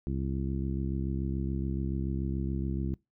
harmonic tone, 67 Hz, C2, 42 cents sharp, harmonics 1 / 2 / 3 / 4 / 5 / 6, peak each -33 / -34 / -36 / -41 / -39 / -52 dBFS, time 0.07-2.94 s, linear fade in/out 0 ms, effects noise-tail reverb RT60 0.2 s tail -23 dB re dry

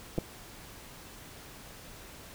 clicks, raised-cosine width 2 ms, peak -19 / -16 dBFS, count 2, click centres 0.18 / 0.186 s, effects pink hiss -49 dBFS RMS until 2.34 s

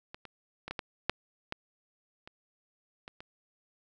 clicks, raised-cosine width 0.3 ms, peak -26 / -29 / -23 / -20 / -18 / -10 / -18 / -30 / -27 / -29 dBFS, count 10, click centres 0.145 / 0.253 / 0.68 / 0.71 / 0.792 / 1.096 / 1.524 / 2.275 / 3.079 / 3.205 s, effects none

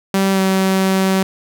sawtooth tone with pitch glide, 193.8 to 190.69 Hz, G3 to G3, -20 to -48 cents, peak -9 dBFS, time 0.14-1.23 s, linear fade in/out 2 ms, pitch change -28 cents, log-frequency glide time 0.32-0.4 s, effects none

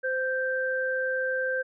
sine tone pair together, 517.5 / 1568 Hz, C5 / G6, -19 / 0 cents, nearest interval octave + perfect fifth, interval 1919 cents, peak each -28 dBFS, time 0.03-1.63 s, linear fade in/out 20 ms, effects none

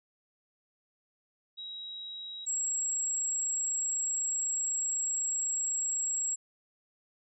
sine tone pair in turn, 3839 / 7636 Hz, B7 / A#8, -50 / +41 cents, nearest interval octave, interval 1191 cents, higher second, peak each -39 / -29 dBFS, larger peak second, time 1.57-2.46 / 2.46-6.36 s, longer second, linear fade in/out 20 ms, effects none

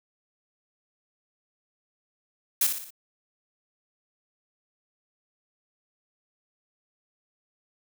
blue noise with echo, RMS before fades -22 dBFS, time 2.61-2.67 s, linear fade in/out 5 ms, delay 59 ms, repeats 4, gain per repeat -6 dB, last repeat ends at 2.906 s, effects none

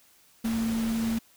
sine tone in noise, 226.4 Hz, A3, 50 cents sharp, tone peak -25 dBFS, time 0.44-1.19 s, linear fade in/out 10 ms, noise pink, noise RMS -38 dBFS, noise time 0.44-1.19 s, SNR +10 dB, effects white hiss -60 dBFS RMS until 1.36 s

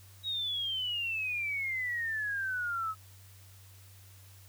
sine exponential sweep, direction down, 3830 to 1274 Hz, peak -31 dBFS, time 0.23-2.95 s, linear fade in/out 50 ms, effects added 96 Hz sine -53 dBFS peak until 4.48 s + white hiss -59 dBFS RMS until 4.48 s

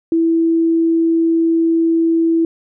sine tone, 329.6 Hz, E4, in tune, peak -11 dBFS, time 0.12-2.45 s, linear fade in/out 2 ms, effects none

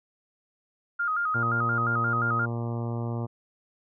sine tone with vibrato, 1328 Hz, E6, 12 cents sharp, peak -24 dBFS, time 0.99-2.46 s, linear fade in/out 10 ms, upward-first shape square, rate 5.7 Hz, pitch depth 96 cents each way
harmonic tone, 117.5 Hz, A#2, 14 cents sharp, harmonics 1 / 2 / 3 / 4 / 5 / 6 / 7 / 8 / 9 / 10, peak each -29 / -35 / -39 / -41 / -43 / -45 / -46 / -47 / -48 / -49 dBFS, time 1.34-3.27 s, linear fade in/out 20 ms
effects none

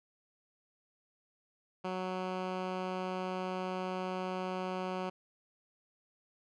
10% pulse tone with low-pass filter, 185 Hz, F#3, in tune, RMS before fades -37 dBFS, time 1.84-5.1 s, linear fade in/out 10 ms, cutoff 3300 Hz, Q 0.58, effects none

